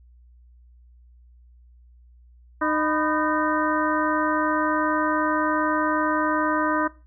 harmonic tone with a mistuned harmonic, 307.1 Hz, D#4, 23 cents flat, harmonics 1 / 2 / 3 / 4 / 5 / 6, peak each -25 / -28 / -27 / -27 / -28 / -34 dBFS, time 2.61-6.88 s, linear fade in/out 10 ms, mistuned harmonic 3, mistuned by +130 cents, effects noise-tail reverb RT60 0.3 s tail -18 dB re dry + added 60 Hz sine -49 dBFS peak until 7.06 s

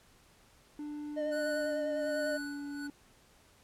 triangle tone with pitch glide, 296.2 to 286.1 Hz, D4 to D4, +15 to -45 cents, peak -36 dBFS, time 0.79-2.9 s, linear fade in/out 2 ms, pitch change -60 cents, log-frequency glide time 1.18-2.09 s
triangle tone with vibrato, 606 Hz, D#5, 46 cents flat, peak -30 dBFS, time 1.16-2.38 s, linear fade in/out 20 ms, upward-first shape sine, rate 10 Hz, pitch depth 26 cents each way
square tone with tremolo, 1480 Hz, F#6, in tune, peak -38 dBFS, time 1.31-2.88 s, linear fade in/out 20 ms, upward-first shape sine, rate 1.3 Hz, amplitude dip 85%
effects pink hiss -63 dBFS RMS until 3.63 s + low-pass 12000 Hz 12 dB/octave

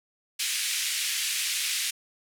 pink band-pass noise, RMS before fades -29 dBFS, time 0.39-1.91 s, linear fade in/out 10 ms, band 2200 to 12000 Hz, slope 24 dB/octave, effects none

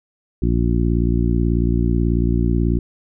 harmonic tone, 58.27 Hz, A#1, in tune, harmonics 1 / 2 / 3 / 4 / 5 / 6, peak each -18 / -21 / -23 / -24 / -25 / -26 dBFS, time 0.42-2.79 s, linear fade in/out 5 ms, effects none

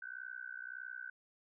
sine tone with amplitude modulation, 1519 Hz, F#6, 45 cents sharp, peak -39 dBFS, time 0.02-1.1 s, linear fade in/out 5 ms, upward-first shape sine, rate 61.7 Hz, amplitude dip 100%, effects none

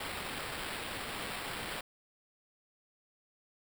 white noise with sample-and-hold, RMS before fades -40 dBFS, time 0-1.81 s, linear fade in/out 5 ms, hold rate 6300 Hz, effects none

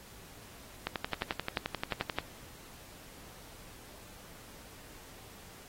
click train, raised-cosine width 0.3 ms, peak -15 dBFS, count 16, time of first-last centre 0.87-2.186 s, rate 11.4 Hz, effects pink hiss -53 dBFS RMS until 5.68 s + AAC 48 kbps

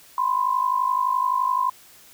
sine tone pair together, 997.3 / 1049 Hz, B5 / C6, +17 / +4 cents, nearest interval minor second, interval 87 cents, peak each -22 dBFS, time 0.18-1.7 s, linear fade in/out 2 ms, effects white hiss -50 dBFS RMS until 2.13 s

